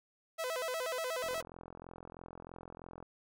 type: tone with vibrato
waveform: sawtooth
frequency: 574 Hz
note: D5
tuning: 40 cents flat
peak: -31 dBFS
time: 0.38-1.42 s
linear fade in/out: 20 ms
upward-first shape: square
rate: 8.3 Hz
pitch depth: 220 cents each way
type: click train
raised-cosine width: 1 ms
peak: -34 dBFS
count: 78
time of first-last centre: 1.24-3.027 s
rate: 43.1 Hz
effects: none